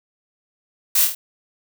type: noise with echo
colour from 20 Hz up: blue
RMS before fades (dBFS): -17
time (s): 0.95-1.05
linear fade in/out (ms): 5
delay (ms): 25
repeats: 4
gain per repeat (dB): -4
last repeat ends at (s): 1.15
effects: none